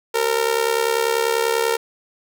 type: tone with amplitude modulation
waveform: sawtooth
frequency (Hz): 459.6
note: A#4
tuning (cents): -25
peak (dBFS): -10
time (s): 0.14-1.77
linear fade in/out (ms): 10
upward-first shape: sine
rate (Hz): 70.2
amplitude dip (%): 80
effects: none